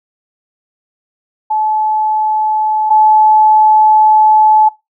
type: tone pair in turn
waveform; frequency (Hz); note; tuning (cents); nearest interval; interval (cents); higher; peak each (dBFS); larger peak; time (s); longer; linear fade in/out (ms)
sine; 862 / 862; A5 / A5; -36 / -36; unison; 0; neither; -11 / -5; second; 1.5-2.9 / 2.9-4.69; second; 10
effects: noise-tail reverb RT60 0.2 s tail -20 dB re dry